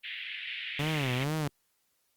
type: band-pass noise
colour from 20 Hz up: pink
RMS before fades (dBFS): -38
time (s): 0.03-1.25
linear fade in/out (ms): 20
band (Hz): 1900 to 3400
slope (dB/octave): 48
type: tone with vibrato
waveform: sawtooth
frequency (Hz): 140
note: C#3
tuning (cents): +18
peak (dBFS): -25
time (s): 0.79-1.48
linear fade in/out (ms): 5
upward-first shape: sine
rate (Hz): 2.2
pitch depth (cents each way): 210
effects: white hiss -74 dBFS RMS until 2.16 s + Opus 32 kbps